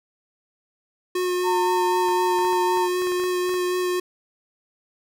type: tone with vibrato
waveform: square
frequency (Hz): 361.7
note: F#4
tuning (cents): -39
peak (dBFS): -22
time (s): 1.15-4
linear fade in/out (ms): 5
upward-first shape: sine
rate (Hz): 3.9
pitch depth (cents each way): 12
type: tone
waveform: sine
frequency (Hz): 910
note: A#5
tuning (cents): -42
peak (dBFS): -21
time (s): 1.43-2.89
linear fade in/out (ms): 50
type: clicks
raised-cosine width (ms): 0.5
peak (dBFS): -23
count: 12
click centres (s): 2.086 / 2.388 / 2.449 / 2.53 / 2.773 / 3.02 / 3.071 / 3.12 / 3.199 / 3.238 / 3.493 / 3.541
effects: none